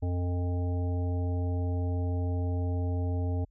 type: harmonic tone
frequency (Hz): 88.7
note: F2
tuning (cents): +27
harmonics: 1 / 3 / 5 / 7 / 9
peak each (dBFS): -27 / -37 / -41 / -44 / -46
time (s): 0.02-3.45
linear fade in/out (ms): 10
effects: added 41 Hz sine -61 dBFS peak until 3.5 s